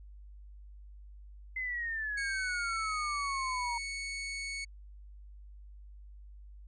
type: exponential sweep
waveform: sine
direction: down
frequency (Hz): 2069 to 932.3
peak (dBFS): -33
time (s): 1.56-3.78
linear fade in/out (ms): 5
type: tone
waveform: sawtooth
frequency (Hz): 2217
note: C#7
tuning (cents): 0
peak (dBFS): -33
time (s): 2.17-4.65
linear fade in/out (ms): 10
effects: added 50 Hz sine -48 dBFS peak until 6.67 s + resampled to 22050 Hz